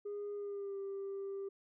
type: tone with pitch glide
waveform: sine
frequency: 410 to 393.5 Hz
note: G#4 to G4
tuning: -22 to +7 cents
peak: -37 dBFS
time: 0.05-1.49 s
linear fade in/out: 10 ms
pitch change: -71 cents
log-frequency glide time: 0.35-0.78 s
effects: tanh soft clip ceiling -37 dBFS